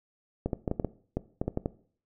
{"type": "clicks", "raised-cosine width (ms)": 2, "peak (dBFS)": -15, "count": 11, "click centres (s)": [0.46, 0.532, 0.678, 0.714, 0.798, 0.847, 1.17, 1.415, 1.48, 1.574, 1.659], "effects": ["noise-tail reverb RT60 0.5 s tail -18 dB re dry"]}